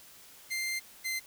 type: tone pair in turn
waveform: sawtooth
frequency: 2093 / 2074 Hz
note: C7 / C7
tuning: 0 / -16 cents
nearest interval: unison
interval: 16 cents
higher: first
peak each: -28 dBFS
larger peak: neither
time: 0.5-0.8 / 1.04-1.2 s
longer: first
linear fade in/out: 20 ms
effects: white hiss -54 dBFS RMS until 1.26 s